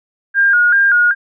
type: tone with vibrato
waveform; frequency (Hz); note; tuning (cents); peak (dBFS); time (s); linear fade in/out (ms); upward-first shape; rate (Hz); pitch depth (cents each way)
sine; 1519; F#6; +45; -8; 0.34-1.15; 50; square; 2.6; 93
effects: none